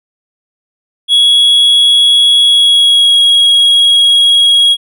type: tone with pitch glide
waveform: triangle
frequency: 3344 to 3306 Hz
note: G#7 to G#7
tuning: +11 to -9 cents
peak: -3 dBFS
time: 1.08-4.77 s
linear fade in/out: 50 ms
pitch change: -20 cents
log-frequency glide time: 2.43-3.2 s
effects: none

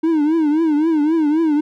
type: tone with vibrato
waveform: triangle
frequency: 311.1 Hz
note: D#4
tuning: in tune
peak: -11 dBFS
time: 0.03-1.61 s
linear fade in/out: 10 ms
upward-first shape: triangle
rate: 3.8 Hz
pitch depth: 140 cents each way
effects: none

